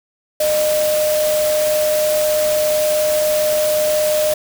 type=tone in noise; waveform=sine; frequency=610 Hz; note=D#5; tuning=34 cents flat; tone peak=-14 dBFS; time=0.4-4.34 s; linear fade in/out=5 ms; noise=white; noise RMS=-24 dBFS; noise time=0.4-4.34 s; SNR=+7 dB; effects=none